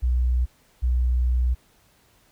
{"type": "tone pair in turn", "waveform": "sine", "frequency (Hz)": [61.74, 61.74], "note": ["B1", "B1"], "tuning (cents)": [0, 0], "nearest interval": "unison", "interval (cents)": 0, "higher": "neither", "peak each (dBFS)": -18, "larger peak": "neither", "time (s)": [[0.02, 0.46], [0.82, 1.55]], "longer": "second", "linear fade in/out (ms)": 20, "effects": ["pink hiss -60 dBFS RMS until 2.31 s"]}